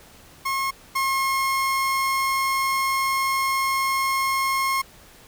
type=tone pair in turn; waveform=30% pulse; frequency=1080 / 1075.7 Hz; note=C#6 / C6; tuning=-45 / +48 cents; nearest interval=unison; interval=7 cents; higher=first; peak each=-20 / -18 dBFS; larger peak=second; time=0.45-0.71 / 0.95-4.82 s; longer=second; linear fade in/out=10 ms; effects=pink hiss -49 dBFS RMS until 5.27 s